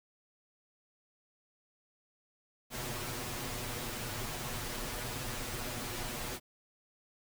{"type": "noise with comb filter", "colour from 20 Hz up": "pink", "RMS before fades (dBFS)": -39, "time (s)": [2.7, 6.4], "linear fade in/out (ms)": 50, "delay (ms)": 8.2, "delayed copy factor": 0.95, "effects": []}